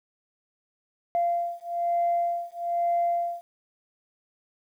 sine beating tone pair, 690 / 691.1 Hz, F5 / F5, -21 / -18 cents, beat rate 1.1 Hz, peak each -26 dBFS, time 1.15-3.41 s, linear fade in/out 0 ms, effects tanh soft clip ceiling -17 dBFS + 10-bit

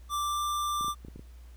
square tone with pitch glide, 1174.7 to 1182.2 Hz, D6 to D6, 0 to +11 cents, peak -29 dBFS, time 0.09-0.95 s, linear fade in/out 50 ms, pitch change +11 cents, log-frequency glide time 0.23-0.42 s
clicks, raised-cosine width 3 ms, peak -31 dBFS, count 7, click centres 0.81 / 0.846 / 0.882 / 1.049 / 1.084 / 1.16 / 1.194 s
effects added 60 Hz sine -46 dBFS peak until 1.56 s + pink hiss -63 dBFS RMS until 1.56 s

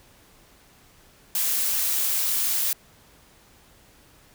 blue noise, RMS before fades -24 dBFS, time 1.35-2.73 s, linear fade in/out 2 ms, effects pink hiss -55 dBFS RMS until 4.34 s

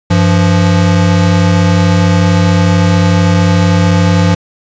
square tone pair together, 96.81 / 172.5 Hz, G2 / F3, -21 / -21 cents, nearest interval minor seventh, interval 1000 cents, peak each -10 dBFS, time 0.1-4.35 s, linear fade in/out 10 ms, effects resampled to 16000 Hz + 7-bit

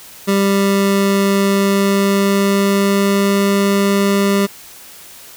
25% pulse tone with pitch glide, 197.6 to 199.09 Hz, G3 to G3, +14 to +27 cents, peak -8 dBFS, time 0.27-4.47 s, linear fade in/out 20 ms, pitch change +13 cents, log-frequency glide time 1.48-3.48 s, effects white hiss -38 dBFS RMS until 5.36 s

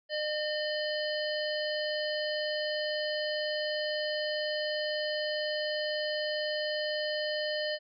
harmonic tone, 607 Hz, D#5, 43 cents flat, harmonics 1 / 3 / 5 / 7 / 8, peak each -32 / -37 / -39 / -40 / -41 dBFS, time 0.09-7.79 s, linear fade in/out 50 ms, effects none

